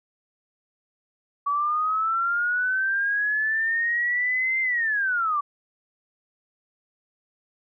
sine linear two-way sweep, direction up then down, 1134 to 2093 to 1134 Hz, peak -21 dBFS, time 1.46-5.41 s, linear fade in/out 10 ms, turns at 4.61 s, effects none

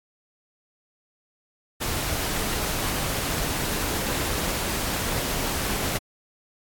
pink noise, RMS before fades -27 dBFS, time 1.8-5.99 s, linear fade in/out 20 ms, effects AAC 64 kbps

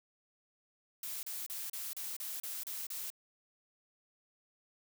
blue noise bursts, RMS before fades -41 dBFS, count 9, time 1.03-3.102 s, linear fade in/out 2 ms, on 200 ms, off 34 ms, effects none

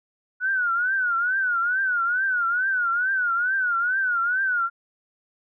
sine tone with vibrato, 1466 Hz, F#6, 16 cents flat, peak -20 dBFS, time 0.4-4.7 s, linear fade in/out 50 ms, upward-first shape triangle, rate 2.3 Hz, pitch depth 150 cents each way, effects none

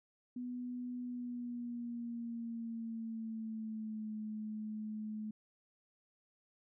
sine tone with pitch glide, 246.9 to 214.9 Hz, B3 to A3, 0 to -41 cents, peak -39 dBFS, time 0.36-5.31 s, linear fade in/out 5 ms, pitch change -241 cents, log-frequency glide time 1-4.14 s, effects none

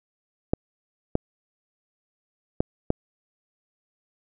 clicks, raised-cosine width 2 ms, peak -7 dBFS, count 4, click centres 0.535 / 1.154 / 2.605 / 2.904 s, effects none

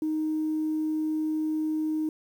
sine tone, 311.1 Hz, D#4, in tune, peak -24 dBFS, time 0.02-2.09 s, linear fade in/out 2 ms, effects tanh soft clip ceiling -21 dBFS + 9-bit

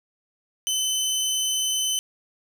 20% pulse tone, 3042 Hz, F#7, 47 cents sharp, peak -17 dBFS, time 0.67-1.99 s, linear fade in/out 0 ms, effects none

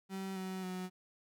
35% pulse tone with pitch steps, 191.9 / 187.84 / 183.87 Hz, G3 / F#3 / F#3, -37 / +26 / -11 cents, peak -37 dBFS, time 0.09-0.9 s, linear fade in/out 50 ms, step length 270 ms, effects none

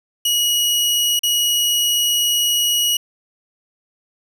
sawtooth tone with dropouts, 2907 Hz, F#7, 31 cents flat, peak -12 dBFS, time 0.25-2.97 s, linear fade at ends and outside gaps 5 ms, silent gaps 1.193-1.233 s, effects none

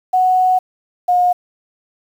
sine tone pair in turn, 740 / 717.7 Hz, F#5 / F5, 0 / +47 cents, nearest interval minor second, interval 53 cents, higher first, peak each -10 dBFS, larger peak neither, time 0.13-0.59 / 1.08-1.33 s, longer first, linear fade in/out 10 ms, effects 7-bit

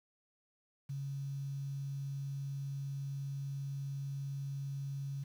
sine tone with quantisation, 138.59 Hz, C#3, in tune, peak -37 dBFS, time 0.89-5.24 s, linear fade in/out 10 ms, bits 10, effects none

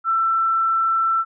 sine tone, 1337 Hz, E6, 24 cents sharp, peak -16 dBFS, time 0.04-1.25 s, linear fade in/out 50 ms, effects none

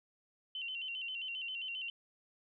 sine tone with vibrato, 2900 Hz, F#7, 35 cents flat, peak -38 dBFS, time 0.55-1.9 s, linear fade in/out 2 ms, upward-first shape square, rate 7.5 Hz, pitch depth 87 cents each way, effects none

